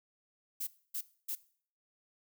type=noise bursts; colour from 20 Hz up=violet; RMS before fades=-37 dBFS; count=3; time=0.6-1.353 s; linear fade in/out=10 ms; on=71 ms; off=270 ms; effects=noise-tail reverb RT60 0.5 s tail -19 dB re dry